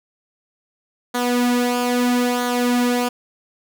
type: tone with flanger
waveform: sawtooth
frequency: 245 Hz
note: B3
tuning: 14 cents flat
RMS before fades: -19 dBFS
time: 1.14-3.09 s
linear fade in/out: 10 ms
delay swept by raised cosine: 0.38 to 3.58 ms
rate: 0.77 Hz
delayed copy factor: -0.6
effects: none